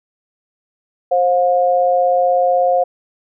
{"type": "tone pair together", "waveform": "sine", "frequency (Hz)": [530, 713.8], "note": ["C5", "F5"], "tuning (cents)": [22, 38], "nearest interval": "perfect fourth", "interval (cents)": 516, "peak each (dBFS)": -14, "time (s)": [1.11, 2.84], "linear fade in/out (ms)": 10, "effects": []}